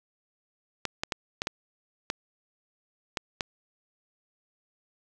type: clicks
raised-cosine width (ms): 0.2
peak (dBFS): -11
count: 8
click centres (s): 0.853 / 1.035 / 1.122 / 1.419 / 1.471 / 2.101 / 3.172 / 3.408
effects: none